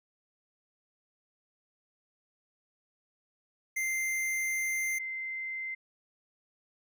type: tone pair in turn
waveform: square / sine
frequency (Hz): 2088 / 2078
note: C7 / C7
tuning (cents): -4 / -12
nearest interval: unison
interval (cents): 8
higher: first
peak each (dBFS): -30 / -34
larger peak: first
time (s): 3.76-4.99 / 4.99-5.75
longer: first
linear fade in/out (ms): 10
effects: none